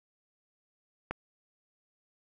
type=click; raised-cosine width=0.5 ms; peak=-18 dBFS; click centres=1.11 s; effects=none